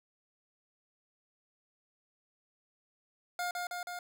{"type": "tone with echo", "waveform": "25% pulse", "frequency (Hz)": 710, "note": "F5", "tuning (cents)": 28, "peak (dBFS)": -29, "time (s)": [3.39, 3.51], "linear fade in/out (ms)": 2, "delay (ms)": 160, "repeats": 3, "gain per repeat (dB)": -2, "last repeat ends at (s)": 3.99, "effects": []}